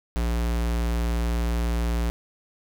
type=tone; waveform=square; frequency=58.27 Hz; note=A#1; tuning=in tune; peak=-23 dBFS; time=0.16-2.1 s; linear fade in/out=0 ms; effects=none